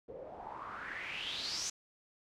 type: noise with low-pass filter sweep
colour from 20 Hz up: white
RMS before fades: -42 dBFS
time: 0.08-1.7 s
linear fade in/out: 5 ms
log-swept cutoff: 450 to 6500 Hz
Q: 5.8
effects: none